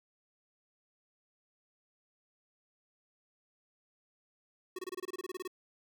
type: tone bursts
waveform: square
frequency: 369.6 Hz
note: F#4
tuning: 2 cents flat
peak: -38 dBFS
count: 14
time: 4.76-5.477 s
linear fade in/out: 5 ms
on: 28 ms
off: 25 ms
effects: none